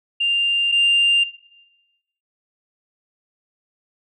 sine tone pair in turn, 2794 / 2794 Hz, F7 / F7, 0 / 0 cents, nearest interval unison, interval 0 cents, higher neither, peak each -16 / -12 dBFS, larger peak second, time 0.2-0.72 / 0.72-1.24 s, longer neither, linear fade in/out 10 ms, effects noise-tail reverb RT60 1.0 s tail -17 dB re dry + tanh soft clip ceiling -10 dBFS

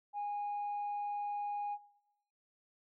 sine tone, 822 Hz, G#5, 18 cents flat, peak -34 dBFS, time 0.13-1.78 s, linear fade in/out 50 ms, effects noise-tail reverb RT60 1.0 s tail -20 dB re dry + tanh soft clip ceiling -33 dBFS

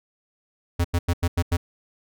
square tone bursts, 86.4 Hz, F2, 18 cents flat, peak -19 dBFS, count 6, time 0.79-1.57 s, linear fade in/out 10 ms, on 55 ms, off 90 ms, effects none

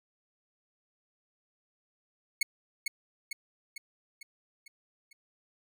sawtooth tone with echo, 2200 Hz, C#7, 14 cents flat, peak -20 dBFS, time 2.41-2.43 s, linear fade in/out 5 ms, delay 450 ms, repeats 6, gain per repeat -5 dB, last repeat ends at 5.13 s, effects none

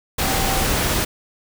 sine tone in noise, 772 Hz, G5, 27 cents flat, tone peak -27 dBFS, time 0.22-0.65 s, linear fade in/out 10 ms, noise pink, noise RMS -20 dBFS, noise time 0.18-1.05 s, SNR -10 dB, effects none

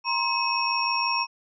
sine tone cluster, 949 / 1055 / 2562 / 5530 Hz, A#5 / C6 / E7 / F8, +31 / +14 / -50 / -18 cents, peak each -28 dBFS, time 0.04-1.27 s, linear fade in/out 50 ms, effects none

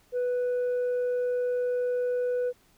sine tone, 493.9 Hz, B4, in tune, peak -22 dBFS, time 0.12-2.53 s, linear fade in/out 50 ms, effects tanh soft clip ceiling -24 dBFS + pink hiss -63 dBFS RMS until 2.77 s

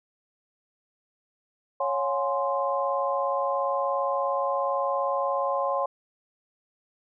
sine chord, Db major seventh, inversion none, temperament equal with one note detuned, 554.4 / 713.5 / 830.6 / 1046.5 Hz, Db5 / F5 / Ab5 / C6, 0 / +37 / 0 / 0 cents, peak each -27 / -32 / -32 / -28 dBFS, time 1.8-5.86 s, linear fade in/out 5 ms, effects none

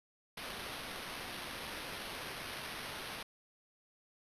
violet noise with sample-and-hold, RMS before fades -44 dBFS, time 0.37-3.23 s, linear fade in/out 5 ms, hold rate 7350 Hz, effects resampled to 32000 Hz

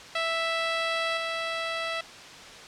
10% pulse tone with level steps, 659.3 Hz, E5, in tune, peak -17 / -20 dBFS, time 0.15-2.01 s, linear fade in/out 5 ms, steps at 1.17 s, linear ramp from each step 2 ms, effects white hiss -44 dBFS RMS until 2.67 s + low-pass 5000 Hz 12 dB/octave

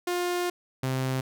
sawtooth tone pair in turn, 354.3 / 130.89 Hz, F4 / C3, +25 / +1 cents, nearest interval octave + perfect fourth, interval 1724 cents, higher first, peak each -22 dBFS, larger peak neither, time 0.07-0.5 / 0.83-1.21 s, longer first, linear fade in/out 5 ms, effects none

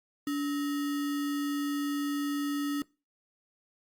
sine tone with sample-and-hold, 287.6 Hz, D4, 36 cents flat, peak -28 dBFS, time 0.27-2.82 s, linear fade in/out 2 ms, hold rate 1575 Hz, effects noise-tail reverb RT60 0.3 s tail -23 dB re dry + Opus 48 kbps

